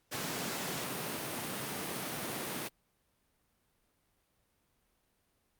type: high-pass noise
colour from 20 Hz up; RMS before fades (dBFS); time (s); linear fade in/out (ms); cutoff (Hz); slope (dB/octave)
pink; -38; 0.11-2.69; 20; 140; 24
effects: pink hiss -75 dBFS RMS until 5.59 s + Opus 48 kbps